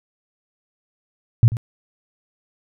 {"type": "tone with echo", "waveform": "sine", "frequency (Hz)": 114.5, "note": "A#2", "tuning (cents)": -31, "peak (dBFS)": -7, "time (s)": [1.43, 1.48], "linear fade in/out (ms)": 0, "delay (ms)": 89, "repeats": 1, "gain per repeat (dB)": -14, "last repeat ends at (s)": 1.569, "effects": []}